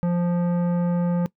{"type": "tone with tanh clipping", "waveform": "sine", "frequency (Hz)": 174.61, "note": "F3", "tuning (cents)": 0, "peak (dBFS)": -21, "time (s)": [0.03, 1.26], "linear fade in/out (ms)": 0, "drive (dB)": 13, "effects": ["noise-tail reverb RT60 0.1 s tail -20 dB re dry"]}